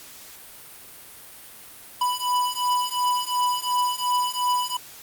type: beating tone pair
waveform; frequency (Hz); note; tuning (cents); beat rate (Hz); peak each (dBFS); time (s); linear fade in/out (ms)
square; 987.8 / 990.6; B5 / B5; 0 / +5; 2.8; -26 / -25; 2.01-4.77; 5
effects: white hiss -44 dBFS RMS until 5.02 s + Opus 48 kbps